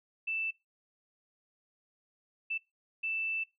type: tone bursts at uneven times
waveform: sine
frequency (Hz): 2651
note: E7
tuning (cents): +9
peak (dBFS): -31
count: 3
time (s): 0.27-0.51 / 2.5-2.58 / 3.03-3.44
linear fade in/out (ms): 10
effects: noise-tail reverb RT60 0.2 s tail -20 dB re dry